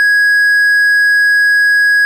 triangle tone, 1660 Hz, G#6, 1 cent flat, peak -5 dBFS, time 0-2.05 s, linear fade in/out 0 ms, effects none

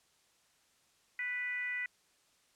sine tone with frequency modulation, 1974 Hz, B6, 1 cent flat, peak -34 dBFS, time 1.19-1.86 s, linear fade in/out 2 ms, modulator 486 Hz, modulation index 0.6, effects white hiss -70 dBFS RMS until 2.55 s + low-pass 9000 Hz 12 dB/octave

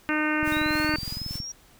harmonic tone, 305.3 Hz, D#4, 33 cents flat, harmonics 1 / 2 / 3 / 4 / 5 / 6 / 7 / 8 / 9, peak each -26 / -35 / -35 / -33 / -29 / -32 / -34 / -36 / -35 dBFS, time 0.09-0.96 s, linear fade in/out 0 ms
white noise with tremolo, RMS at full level -41 dBFS, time 0.43-1.41 s, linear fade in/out 50 ms, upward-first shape sine, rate 3.4 Hz, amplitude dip 60%
click train, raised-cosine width 5 ms, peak -23 dBFS, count 22, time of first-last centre 0.43-1.402 s, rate 21.6 Hz
sine linear sweep, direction up, 3729 to 5710 Hz, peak -33 dBFS, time 0.52-1.52 s, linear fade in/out 5 ms
effects pink hiss -56 dBFS RMS until 1.79 s

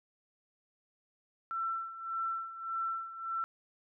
sine tone with tremolo, 1342 Hz, E6, 31 cents sharp, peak -31 dBFS, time 1.51-3.44 s, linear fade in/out 0 ms, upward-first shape sine, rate 1.7 Hz, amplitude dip 75%, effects none

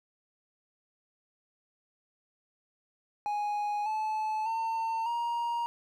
triangle tone with pitch steps, 830 / 865.7 / 903 / 941.9 Hz, G#5 / A5 / A5 / A#5, -1 / -28 / +45 / +18 cents, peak -27 dBFS, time 3.26-5.66 s, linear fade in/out 0 ms, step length 600 ms, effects none

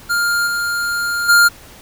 square tone with level steps, 1404 Hz, F6, 9 cents sharp, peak -15 / -18 / -8 dBFS, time 0.09-1.49 s, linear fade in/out 20 ms, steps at 0.46 / 1.28 s, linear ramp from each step 20 ms, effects pink hiss -41 dBFS RMS until 1.81 s

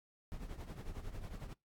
brown noise with tremolo, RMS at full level -42 dBFS, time 0.32-1.53 s, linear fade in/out 0 ms, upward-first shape triangle, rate 11 Hz, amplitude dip 75%, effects noise-tail reverb RT60 0.2 s tail -24 dB re dry + AAC 64 kbps

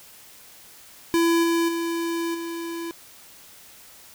square tone with level steps, 335.4 Hz, E4, 30 cents sharp, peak -18 / -20 / -25 / -30 dBFS, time 1.14-2.91 s, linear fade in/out 0 ms, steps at 1.43 / 1.68 / 2.34 s, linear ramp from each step 10 ms, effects white hiss -48 dBFS RMS until 4.14 s

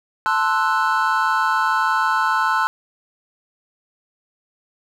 triangle chord, F# half-diminished seventh, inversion first, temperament equal, 880 / 1046.5 / 1318.5 / 1480 Hz, A5 / C6 / E6 / F#6, 0 / 0 / 0 / 0 cents, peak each -20 dBFS, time 0.26-2.67 s, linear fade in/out 0 ms, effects none

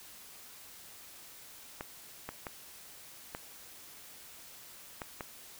clicks, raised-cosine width 0.5 ms, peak -23 dBFS, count 6, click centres 1.809 / 2.29 / 2.468 / 3.349 / 5.018 / 5.208 s, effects white hiss -52 dBFS RMS until 5.59 s

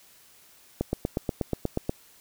click train, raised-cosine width 2 ms, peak -12 dBFS, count 10, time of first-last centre 0.81-1.894 s, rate 8.3 Hz, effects white hiss -56 dBFS RMS until 2.2 s

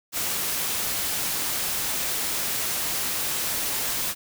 white noise, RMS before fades -27 dBFS, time 0.12-4.15 s, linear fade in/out 50 ms, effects none

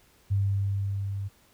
sine tone with level ramp, 99 Hz, G2, 18 cents sharp, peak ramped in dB -21 to -30 dBFS, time 0.3-1.29 s, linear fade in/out 20 ms, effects pink hiss -61 dBFS RMS until 1.53 s

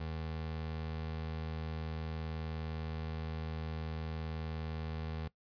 25% pulse tone, 79.5 Hz, D#2, 38 cents sharp, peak -34 dBFS, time 0-5.28 s, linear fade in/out 5 ms, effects noise-tail reverb RT60 0.1 s tail -19 dB re dry + resampled to 11025 Hz

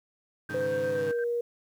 20% pulse chord, Ab suspended fourth, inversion none, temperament equal, 103.83 / 138.59 / 155.56 Hz, Ab2 / Db3 / Eb3, 0 / 0 / 0 cents, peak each -36 dBFS, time 0.49-1.12 s, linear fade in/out 10 ms
sine tone with tremolo, 1568 Hz, G6, in tune, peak -36 dBFS, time 0.49-1.24 s, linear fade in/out 2 ms, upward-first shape square, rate 8.6 Hz, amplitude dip 50%
sine tone with pitch glide, 509 to 474.9 Hz, C5 to A#4, -48 to +32 cents, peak -26 dBFS, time 0.54-1.41 s, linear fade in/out 5 ms, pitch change -120 cents, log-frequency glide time 0.89-1.12 s
effects 10-bit

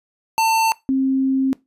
square / sine tone pair in turn, 895 / 266.1 Hz, A5 / C4, +29 / +29 cents, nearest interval octave + major sixth, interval 2100 cents, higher first, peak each -15 dBFS, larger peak neither, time 0.38-0.72 / 0.89-1.53 s, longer second, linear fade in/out 0 ms, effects noise-tail reverb RT60 0.2 s tail -20 dB re dry + resampled to 32000 Hz

